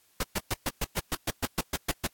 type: noise bursts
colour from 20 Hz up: pink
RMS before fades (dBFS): -28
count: 13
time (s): 0.2-2.069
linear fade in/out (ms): 5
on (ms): 33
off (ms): 120
effects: white hiss -65 dBFS RMS until 2.13 s + AAC 64 kbps